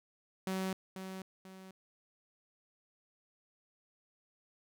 sawtooth tone with echo, 189 Hz, F#3, 37 cents sharp, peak -30 dBFS, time 0.47-0.73 s, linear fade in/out 2 ms, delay 490 ms, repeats 2, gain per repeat -8 dB, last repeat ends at 1.71 s, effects none

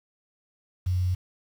sine tone with quantisation, 91 Hz, F#2, 28 cents flat, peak -22 dBFS, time 0.86-1.15 s, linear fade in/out 10 ms, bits 8, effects none

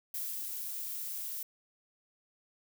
violet noise with ADSR envelope, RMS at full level -37 dBFS, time 0.14-1.43 s, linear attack 5 ms, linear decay 290 ms, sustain -2 dB, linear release 4 ms, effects none

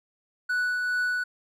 triangle tone with tremolo, 1480 Hz, F#6, in tune, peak -21 dBFS, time 0.49-1.24 s, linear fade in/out 10 ms, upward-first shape triangle, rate 2.4 Hz, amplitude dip 30%, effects none

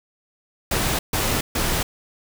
pink noise bursts, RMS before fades -22 dBFS, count 3, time 0.71-1.83 s, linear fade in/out 5 ms, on 280 ms, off 140 ms, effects none

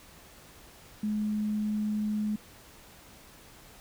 sine tone, 211.7 Hz, G#3, 33 cents sharp, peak -27 dBFS, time 1.03-2.36 s, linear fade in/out 5 ms, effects pink hiss -53 dBFS RMS until 3.8 s

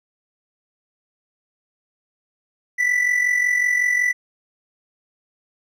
triangle tone with amplitude modulation, 1975.5 Hz, B6, in tune, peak -12 dBFS, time 2.78-4.13 s, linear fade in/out 20 ms, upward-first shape sine, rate 45.4 Hz, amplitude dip 60%, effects none

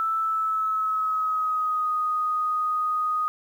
sine tone with pitch glide, 1318.5 to 1244.5 Hz, E6 to D#6, 0 to 0 cents, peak -22 dBFS, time 0-3.28 s, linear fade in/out 0 ms, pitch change -100 cents, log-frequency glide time 0.19-1.9 s, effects 9-bit

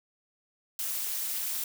blue noise with amplitude modulation, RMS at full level -29 dBFS, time 0.79-1.64 s, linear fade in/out 2 ms, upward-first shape sine, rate 256 Hz, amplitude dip 85%, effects none

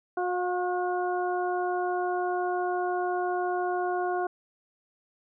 harmonic tone with a mistuned harmonic, 361.4 Hz, F#4, 41 cents flat, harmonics 1 / 2 / 3 / 4, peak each -29 / -29 / -37 / -37 dBFS, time 0.17-4.27 s, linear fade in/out 5 ms, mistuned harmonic 2, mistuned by -17 cents, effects none

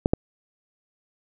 clicks, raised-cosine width 2 ms, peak -5 dBFS, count 2, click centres 0.059 / 0.135 s, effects none

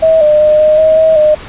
sine tone with pitch steps, 643 / 604 / 609 / 615 / 631 / 638 / 610 Hz, E5 / D5 / D#5 / D#5 / D#5 / D#5 / D#5, -43 / +48 / -37 / -20 / +24 / +43 / -34 cents, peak -4 dBFS, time 0.02-1.35 s, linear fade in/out 10 ms, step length 190 ms, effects pink hiss -29 dBFS RMS until 1.48 s + resampled to 8000 Hz

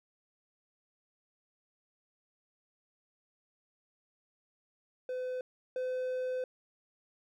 triangle tone pair in turn, 507 / 509.4 Hz, B4 / C5, +45 / -46 cents, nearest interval unison, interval 9 cents, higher second, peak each -32 / -30 dBFS, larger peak second, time 5.09-5.41 / 5.76-6.44 s, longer second, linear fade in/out 2 ms, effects none

